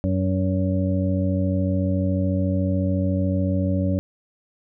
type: harmonic tone with a mistuned harmonic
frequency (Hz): 93.9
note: F#2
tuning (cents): +26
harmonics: 1 / 2 / 3 / 5 / 6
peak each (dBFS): -22 / -24 / -26 / -39 / -29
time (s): 0.04-3.99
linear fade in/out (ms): 0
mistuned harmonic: 5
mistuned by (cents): +27
effects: none